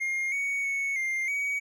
triangle tone with pitch steps, 2128 / 2233 / 2213 / 2106 / 2259 Hz, C7 / C#7 / C#7 / C7 / C#7, +29 / +12 / -3 / +11 / +32 cents, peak -25 dBFS, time 0-1.6 s, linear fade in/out 20 ms, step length 320 ms, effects none

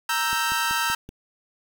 sawtooth chord, E diminished, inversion second, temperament equal, 932.3 / 1318.5 / 1568 Hz, Bb5 / E6 / G6, 0 / 0 / 0 cents, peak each -23 dBFS, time 0.09-0.95 s, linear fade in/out 5 ms
click train, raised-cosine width 3 ms, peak -26 dBFS, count 5, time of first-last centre 0.33-1.09 s, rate 5.26 Hz
effects 7-bit

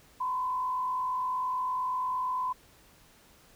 sine tone with frequency modulation, 1014 Hz, B5, 45 cents sharp, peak -28 dBFS, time 0.2-2.53 s, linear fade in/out 10 ms, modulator 48.6 Hz, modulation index 0.49, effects pink hiss -59 dBFS RMS until 3.55 s

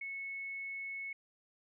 sine tone, 2200 Hz, C#7, 14 cents flat, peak -39 dBFS, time 0.01-1.13 s, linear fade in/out 5 ms, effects none

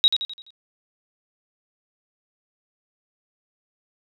sine tone with echo, 3815 Hz, A#7, 39 cents sharp, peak -11 dBFS, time 0.04-0.08 s, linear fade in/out 0 ms, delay 85 ms, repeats 5, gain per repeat -7 dB, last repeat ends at 0.505 s, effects none

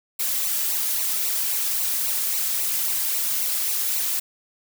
blue noise with flanger, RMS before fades -24 dBFS, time 0.19-4.2 s, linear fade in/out 10 ms, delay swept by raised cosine 0.59 to 2.79 ms, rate 3.7 Hz, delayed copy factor -0.65, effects none

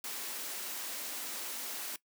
white high-pass noise, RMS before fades -40 dBFS, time 0.04-1.96 s, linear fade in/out 2 ms, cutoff 210 Hz, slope 96 dB/octave, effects noise-tail reverb RT60 0.1 s tail -19 dB re dry

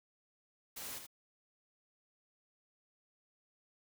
white noise with echo, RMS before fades -45 dBFS, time 0.76-0.99 s, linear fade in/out 10 ms, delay 78 ms, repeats 1, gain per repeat -6 dB, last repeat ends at 1.068 s, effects none

